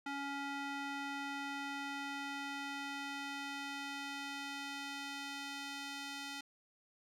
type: tone with band-pass filter sweep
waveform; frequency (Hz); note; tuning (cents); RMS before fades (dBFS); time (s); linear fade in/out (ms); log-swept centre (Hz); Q
square; 280; C#4; +18; -43; 0.06-6.41; 5; 1500 to 3600; 0.76
effects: none